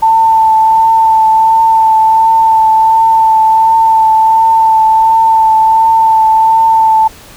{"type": "tone with vibrato", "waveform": "sine", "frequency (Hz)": 889, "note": "A5", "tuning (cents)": 18, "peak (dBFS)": -4, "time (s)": [0.02, 7.08], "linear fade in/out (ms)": 10, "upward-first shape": "triangle", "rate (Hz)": 1.4, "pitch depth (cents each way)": 20, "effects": ["pink hiss -35 dBFS RMS until 7.36 s"]}